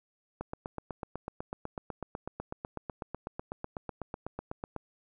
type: click train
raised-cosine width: 1 ms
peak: -22 dBFS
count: 36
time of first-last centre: 0.41-4.763 s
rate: 8.04 Hz
effects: none